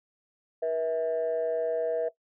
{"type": "tone pair together", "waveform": "sine", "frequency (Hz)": [481.4, 650], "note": ["B4", "E5"], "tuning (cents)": [-44, -24], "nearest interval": "perfect fourth", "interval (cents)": 520, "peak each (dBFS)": -27, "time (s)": [0.62, 2.09], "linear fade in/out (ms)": 10, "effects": ["noise-tail reverb RT60 0.1 s tail -17 dB re dry", "tanh soft clip ceiling -21 dBFS"]}